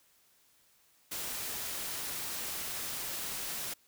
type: noise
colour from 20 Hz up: white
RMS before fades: -38 dBFS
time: 1.11-3.74 s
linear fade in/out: 10 ms
effects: white hiss -67 dBFS RMS until 3.87 s